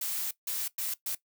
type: noise bursts at uneven times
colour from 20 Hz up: blue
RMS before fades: -33 dBFS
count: 4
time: 0.01-0.31 / 0.47-0.68 / 0.78-0.94 / 1.06-1.15 s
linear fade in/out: 5 ms
effects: noise-tail reverb RT60 0.1 s tail -17 dB re dry